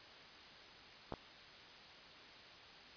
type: clicks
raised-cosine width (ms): 1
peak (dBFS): -27 / -30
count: 2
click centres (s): 1.123 / 1.138
effects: white hiss -56 dBFS RMS until 2.96 s + resampled to 11025 Hz